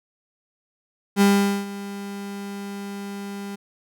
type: tone with ADSR envelope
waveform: 35% pulse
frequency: 200 Hz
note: G3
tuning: 35 cents sharp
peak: -11 dBFS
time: 1.16-3.56 s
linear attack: 51 ms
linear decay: 440 ms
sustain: -18 dB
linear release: 13 ms
effects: none